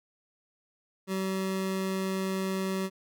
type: tone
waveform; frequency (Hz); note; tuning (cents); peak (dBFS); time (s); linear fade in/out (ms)
25% pulse; 190.5; G3; -49; -25; 1.07-2.9; 50
effects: none